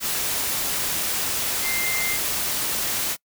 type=tone in noise; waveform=sine; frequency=2093 Hz; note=C7; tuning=in tune; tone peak=-26 dBFS; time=1.62-2.19 s; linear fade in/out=50 ms; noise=white; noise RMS=-25 dBFS; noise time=0-3.17 s; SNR=-4 dB; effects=noise-tail reverb RT60 0.1 s tail -25 dB re dry